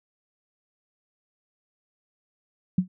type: tone with exponential decay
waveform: sine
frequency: 183.3 Hz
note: F#3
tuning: 16 cents flat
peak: -14 dBFS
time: 2.78-2.88 s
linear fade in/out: 5 ms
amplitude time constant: 21 ms
effects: none